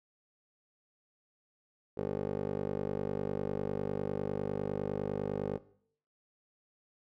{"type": "tone with band-pass filter", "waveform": "15% pulse", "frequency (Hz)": 49.92, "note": "G1", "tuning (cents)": 32, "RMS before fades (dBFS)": -35, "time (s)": [1.97, 5.58], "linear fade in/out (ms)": 10, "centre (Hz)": 410, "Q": 2.5, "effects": ["noise-tail reverb RT60 0.6 s tail -18 dB re dry"]}